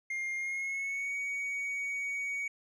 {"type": "tone with pitch glide", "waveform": "triangle", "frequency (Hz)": [2120, 2246], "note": ["C7", "C#7"], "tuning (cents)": [22, 22], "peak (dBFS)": -31, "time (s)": [0.1, 2.48], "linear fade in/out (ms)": 5, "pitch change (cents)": 100, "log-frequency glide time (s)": [0.37, 1.14], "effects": ["resampled to 24000 Hz"]}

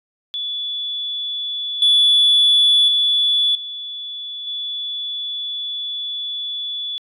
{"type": "tone with level steps", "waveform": "sine", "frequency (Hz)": 3440, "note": "A7", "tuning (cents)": -40, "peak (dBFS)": [-22, -9, -13, -27, -23], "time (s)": [0.34, 6.98], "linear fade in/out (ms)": 0, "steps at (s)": [1.82, 2.88, 3.55, 4.47], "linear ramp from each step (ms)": 2, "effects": ["tanh soft clip ceiling -7 dBFS"]}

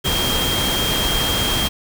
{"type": "tone in noise", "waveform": "sine", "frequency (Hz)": 3217, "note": "G7", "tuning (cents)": 44, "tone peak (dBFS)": -21, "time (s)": [0.04, 1.69], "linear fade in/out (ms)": 20, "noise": "pink", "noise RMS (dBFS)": -21, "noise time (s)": [0.04, 1.69], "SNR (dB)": -3, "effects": []}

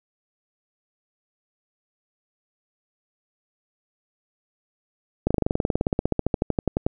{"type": "slowing click train", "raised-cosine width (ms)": 2, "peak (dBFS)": -7, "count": 27, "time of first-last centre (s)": [5.27, 6.865], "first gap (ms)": 36, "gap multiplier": 1.04, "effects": []}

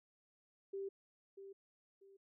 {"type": "tone with echo", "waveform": "sine", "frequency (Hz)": 392, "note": "G4", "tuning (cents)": 0, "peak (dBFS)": -40, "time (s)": [0.73, 0.89], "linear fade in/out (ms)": 10, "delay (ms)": 640, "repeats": 2, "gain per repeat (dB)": -10, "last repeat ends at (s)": 2.17, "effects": []}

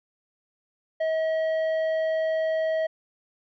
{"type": "tone with tanh clipping", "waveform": "sine", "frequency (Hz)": 639, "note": "D#5", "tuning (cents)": 46, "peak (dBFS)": -24, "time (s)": [1, 2.87], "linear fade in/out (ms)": 10, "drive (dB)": 8, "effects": []}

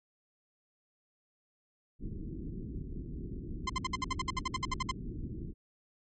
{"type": "low-pass noise", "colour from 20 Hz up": "pink", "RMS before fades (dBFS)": -40, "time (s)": [1.99, 5.54], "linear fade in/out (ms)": 50, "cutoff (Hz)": 370, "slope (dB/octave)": 48}
{"type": "tone bursts", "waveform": "sawtooth", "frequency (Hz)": 1039, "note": "C6", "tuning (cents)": -12, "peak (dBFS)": -26, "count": 15, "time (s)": [3.67, 4.914], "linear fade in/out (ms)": 5, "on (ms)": 26, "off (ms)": 61}
{"effects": ["MP3 32 kbps"]}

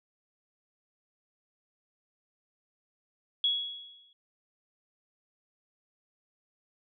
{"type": "tone with exponential decay", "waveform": "sine", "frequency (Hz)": 3347, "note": "G#7", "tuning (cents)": 13, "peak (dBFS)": -22, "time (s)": [3.44, 4.13], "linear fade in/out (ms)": 2, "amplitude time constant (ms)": 150, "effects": []}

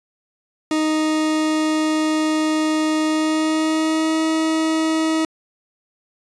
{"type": "tone with pitch glide", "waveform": "40% pulse", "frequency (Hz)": [311.1, 318.6], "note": ["D#4", "D#4"], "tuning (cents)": [0, 41], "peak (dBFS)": -16, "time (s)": [0.71, 5.25], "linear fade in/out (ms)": 2, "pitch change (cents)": 41, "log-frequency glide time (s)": [3.06, 4.23], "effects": ["resampled to 22050 Hz"]}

